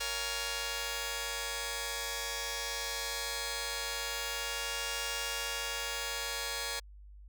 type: chord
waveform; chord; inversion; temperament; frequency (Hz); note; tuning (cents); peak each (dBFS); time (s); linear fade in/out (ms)
5% pulse; Bb minor seventh; none; just; 466.2 / 559.4 / 699.2 / 839.1; Bb4 / Db5 / F5 / Ab5; 0 / +16 / +2 / +18; -28 / -28 / -34 / -30; 0-6.8; 10
effects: added 50 Hz sine -49 dBFS peak until 7.28 s